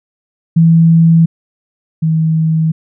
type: tone pair in turn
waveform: sine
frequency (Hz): 164.81 / 159.93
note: E3 / D#3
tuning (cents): 0 / +48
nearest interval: minor second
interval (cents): 52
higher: first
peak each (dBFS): -4 / -9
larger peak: first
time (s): 0.56-1.26 / 2.02-2.72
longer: neither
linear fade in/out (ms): 10
effects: none